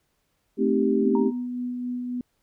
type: chord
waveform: sine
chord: A half-diminished seventh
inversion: none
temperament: equal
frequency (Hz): 220 / 261.6 / 311.1 / 392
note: A3 / C4 / Eb4 / G4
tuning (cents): 0 / 0 / 0 / 0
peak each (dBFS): -24 / -24 / -28 / -23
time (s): 0.57-1.32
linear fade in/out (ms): 50
type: tone with tremolo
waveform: sine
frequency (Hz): 246.9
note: B3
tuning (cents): 0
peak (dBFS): -26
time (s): 1.03-2.21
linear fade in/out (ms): 2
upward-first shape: sine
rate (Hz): 3.7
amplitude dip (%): 25
type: tone with exponential decay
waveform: sine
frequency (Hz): 932.3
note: A#5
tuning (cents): 0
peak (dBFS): -27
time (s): 1.15-1.47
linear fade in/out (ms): 2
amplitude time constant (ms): 68
effects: pink hiss -72 dBFS RMS until 2.42 s